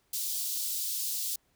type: high-pass noise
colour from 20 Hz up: white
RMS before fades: -33 dBFS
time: 0.13-1.36 s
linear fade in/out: 5 ms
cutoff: 3800 Hz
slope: 24 dB/octave
effects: pink hiss -71 dBFS RMS until 1.55 s